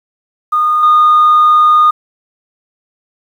sine tone with level steps, 1226 Hz, D#6, 26 cents flat, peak -8 / -3 dBFS, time 0.52-1.91 s, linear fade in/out 10 ms, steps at 0.83 s, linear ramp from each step 2 ms, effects tanh soft clip ceiling -2 dBFS + 7-bit

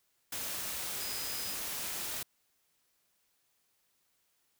sine tone in noise, 5000 Hz, D#8, 8 cents sharp, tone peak -43 dBFS, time 1-1.54 s, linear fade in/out 5 ms, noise white, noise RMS -38 dBFS, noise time 0.32-2.23 s, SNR -8 dB, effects white hiss -75 dBFS RMS until 4.59 s

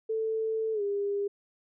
sine tone with pitch glide, 442.6 to 403.5 Hz, A4 to G#4, +10 to -50 cents, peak -27 dBFS, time 0.09-1.28 s, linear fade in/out 10 ms, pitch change -160 cents, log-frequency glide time 0.73-0.82 s, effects none

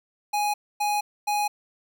square tone bursts, 830.6 Hz, G#5, in tune, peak -23 dBFS, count 3, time 0.33-1.48 s, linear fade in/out 10 ms, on 210 ms, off 260 ms, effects none

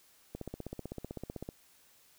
click train, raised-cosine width 2 ms, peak -26 dBFS, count 19, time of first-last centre 0.35-1.489 s, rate 15.8 Hz, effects white hiss -64 dBFS RMS until 2.18 s

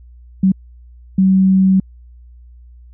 sine tone bursts at uneven times, 190 Hz, F#3, 46 cents sharp, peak -8 dBFS, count 2, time 0.43-0.52 / 1.18-1.8 s, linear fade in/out 5 ms, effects added 60 Hz sine -38 dBFS peak until 2.93 s

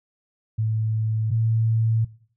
sine tone pair in turn, 110 / 112.51 Hz, A2 / A2, 0 / +39 cents, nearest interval unison, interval 39 cents, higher second, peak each -20 / -18 dBFS, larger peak second, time 0.58-1.31 / 1.31-2.05 s, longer second, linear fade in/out 10 ms, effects noise-tail reverb RT60 0.5 s tail -19 dB re dry

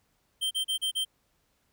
square tone bursts, 3136 Hz, G7, in tune, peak -27 dBFS, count 5, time 0.41-1.05 s, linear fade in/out 20 ms, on 100 ms, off 35 ms, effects pink hiss -72 dBFS RMS until 1.72 s

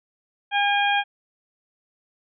harmonic tone, 811 Hz, G#5, 41 cents flat, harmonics 1 / 2 / 3 / 4, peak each -21 / -24 / -26 / -27 dBFS, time 0.51-1.04 s, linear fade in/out 50 ms, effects none

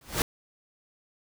pink noise with exponential growth, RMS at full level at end -21 dBFS, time 0.01-0.22 s, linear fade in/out 2 ms, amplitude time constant 45 ms, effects none

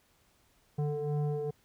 sine tone with frequency modulation, 146.83 Hz, D3, in tune, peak -28 dBFS, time 0.78-1.51 s, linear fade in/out 10 ms, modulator 296 Hz, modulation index 1.2, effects tanh soft clip ceiling -25 dBFS + pink hiss -68 dBFS RMS until 1.64 s

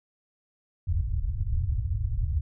white low-pass noise, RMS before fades -27 dBFS, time 0.87-2.41 s, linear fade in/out 10 ms, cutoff 110 Hz, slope 48 dB/octave, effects none

